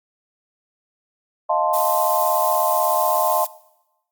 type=chord; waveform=sine; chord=F dominant seventh; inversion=third; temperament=equal; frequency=622.3 / 698.5 / 880 / 1046.5 Hz; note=Eb5 / F5 / A5 / C6; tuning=0 / 0 / 0 / 0 cents; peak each=-22 dBFS; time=1.49-3.45 s; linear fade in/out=10 ms
type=noise; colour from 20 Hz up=violet; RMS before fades=-26 dBFS; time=1.73-3.47 s; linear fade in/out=10 ms
effects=noise-tail reverb RT60 0.9 s tail -20 dB re dry + Opus 48 kbps